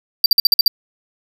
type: tone bursts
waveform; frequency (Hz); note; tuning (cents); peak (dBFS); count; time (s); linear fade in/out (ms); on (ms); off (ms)
square; 4699; D8; 0; -8; 7; 0.24-0.68; 2; 20; 50
effects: 7-bit